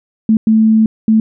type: tone bursts at uneven times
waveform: sine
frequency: 220 Hz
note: A3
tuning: in tune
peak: -6 dBFS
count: 3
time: 0.29-0.37 / 0.47-0.86 / 1.08-1.2 s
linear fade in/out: 2 ms
effects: none